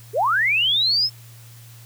sine linear sweep, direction up, 370 to 5310 Hz, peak -16 dBFS, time 0.13-1.1 s, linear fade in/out 50 ms, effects added 116 Hz sine -42 dBFS peak until 1.85 s + white hiss -49 dBFS RMS until 1.85 s

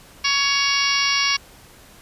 harmonic tone, 559 Hz, C#5, 14 cents sharp, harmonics 2 / 3 / 4 / 5 / 6 / 7 / 8 / 9 / 10, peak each -26 / -29 / -23 / -25 / -29 / -32 / -26 / -27 / -24 dBFS, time 0.24-1.37 s, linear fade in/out 10 ms, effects pink hiss -47 dBFS RMS until 2.01 s + resampled to 32000 Hz

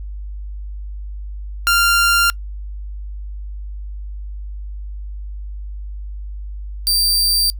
sawtooth tone pair in turn, 1391 / 4679 Hz, F6 / D8, -7 / -7 cents, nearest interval octave + major sixth, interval 2100 cents, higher second, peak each -8 / -11 dBFS, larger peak first, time 1.67-2.3 / 6.87-7.5 s, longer neither, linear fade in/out 0 ms, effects noise-tail reverb RT60 0.1 s tail -25 dB re dry + added 50 Hz sine -26 dBFS peak until 7.59 s

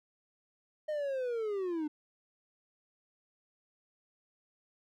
triangle linear sweep, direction down, 620 to 293.7 Hz, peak -30 dBFS, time 0.88-1.88 s, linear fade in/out 10 ms, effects none

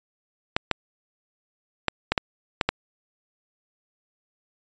clicks, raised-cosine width 0.3 ms, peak -4 dBFS, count 7, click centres 0.565 / 0.713 / 1.883 / 2.12 / 2.178 / 2.612 / 2.69 s, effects resampled to 16000 Hz

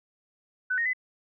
sine tone with pitch steps, 1504 / 1862 / 2014 Hz, F#6 / A#6 / B6, +28 / -2 / +33 cents, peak -24 dBFS, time 0.7-0.934 s, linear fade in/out 10 ms, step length 78 ms, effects none

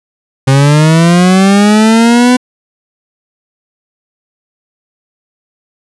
40% pulse linear sweep, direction up, 132.2 to 252.2 Hz, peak -3 dBFS, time 0.47-2.37 s, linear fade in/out 10 ms, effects resampled to 24000 Hz

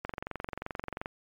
click train, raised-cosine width 0.5 ms, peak -20 dBFS, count 24, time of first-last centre 0.05-1.059 s, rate 22.8 Hz, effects MP3 96 kbps

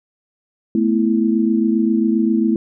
sine chord, A suspended second, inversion none, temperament just, 220 / 247.5 / 330 Hz, A3 / B3 / E4, 0 / +4 / +2 cents, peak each -16 / -20 / -18 dBFS, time 0.75-2.56 s, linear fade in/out 2 ms, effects none

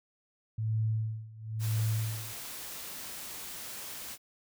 sine tone with tremolo, 110.1 Hz, A2, 2 cents sharp, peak -26 dBFS, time 0.58-2.33 s, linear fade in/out 5 ms, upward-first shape sine, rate 1 Hz, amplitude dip 90%
white noise, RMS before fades -42 dBFS, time 1.59-4.18 s, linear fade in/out 50 ms
effects none

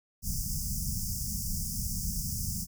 pink band-stop noise, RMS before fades -33 dBFS, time 0.22-2.67 s, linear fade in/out 50 ms, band 220 to 5000 Hz, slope 96 dB/octave, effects none

